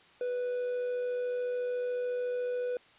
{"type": "tone with amplitude modulation", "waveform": "triangle", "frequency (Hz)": 493.9, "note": "B4", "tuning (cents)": 0, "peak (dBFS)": -27, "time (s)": [0.21, 2.77], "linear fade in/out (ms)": 2, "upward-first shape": "sine", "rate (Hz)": 93.9, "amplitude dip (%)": 25, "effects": ["white hiss -59 dBFS RMS until 2.98 s", "resampled to 8000 Hz"]}